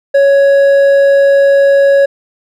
sine tone with hard clipping, 556 Hz, C#5, 5 cents sharp, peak -6 dBFS, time 0.14-2.06 s, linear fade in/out 10 ms, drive 5 dB, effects none

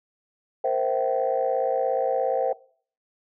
sine chord, C dominant seventh, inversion third, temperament equal with one note detuned, 466.2 / 523.3 / 659.3 / 768.3 Hz, Bb4 / C5 / E5 / G5, 0 / 0 / 0 / -35 cents, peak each -28 / -24 / -27 / -26 dBFS, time 0.64-2.53 s, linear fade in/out 5 ms, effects noise-tail reverb RT60 0.5 s tail -22 dB re dry + tanh soft clip ceiling -13 dBFS

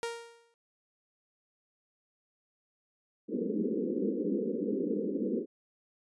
sawtooth tone with exponential decay, 466.2 Hz, A#4, in tune, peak -27 dBFS, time 0.03-0.54 s, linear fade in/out 0 ms, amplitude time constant 110 ms
pink band-pass noise, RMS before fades -32 dBFS, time 3.28-5.46 s, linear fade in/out 50 ms, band 190 to 500 Hz, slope 96 dB/octave
effects resampled to 24000 Hz

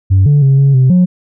sine tone with pitch steps, 95.5 / 145.1 / 136.1 / 138.3 / 129.8 / 180.4 Hz, G2 / D3 / C#3 / C#3 / C3 / F#3, -45 / -21 / -31 / -4 / -13 / -44 cents, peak -3 dBFS, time 0.1-1.06 s, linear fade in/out 20 ms, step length 160 ms, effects tanh soft clip ceiling -3 dBFS

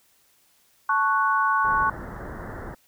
sine chord, F# minor, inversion first, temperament equal, 880 / 1108.7 / 1480 Hz, A5 / C#6 / F#6, 0 / 0 / 0 cents, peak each -26 / -21 / -24 dBFS, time 0.89-1.9 s, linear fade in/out 5 ms
pink low-pass noise, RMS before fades -36 dBFS, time 1.64-2.75 s, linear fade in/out 10 ms, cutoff 1900 Hz, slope 96 dB/octave
effects white hiss -62 dBFS RMS until 2.87 s

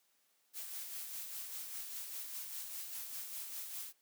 blue noise with tremolo, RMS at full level -43 dBFS, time 0.53-3.93 s, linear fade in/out 50 ms, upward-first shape sine, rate 5 Hz, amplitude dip 40%, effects white hiss -75 dBFS RMS until 4.01 s + high-pass 200 Hz 12 dB/octave

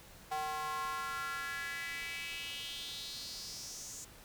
square tone with high-pass filter sweep, 153 Hz, D#3, 29 cents flat, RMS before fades -41 dBFS, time 0.31-4.05 s, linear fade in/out 10 ms, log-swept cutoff 790 to 7000 Hz, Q 4.2, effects pink hiss -56 dBFS RMS until 4.24 s

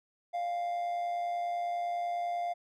triangle tone with amplitude modulation, 698.5 Hz, F5, in tune, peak -27 dBFS, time 0.33-2.54 s, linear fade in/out 20 ms, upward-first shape sine, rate 110 Hz, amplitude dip 40%, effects none

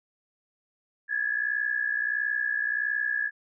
sine tone pair together, 1661.2 / 1722.7 Hz, G#6 / A6, 0 / -37 cents, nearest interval minor second, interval 63 cents, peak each -28 dBFS, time 1.08-3.31 s, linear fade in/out 50 ms, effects none

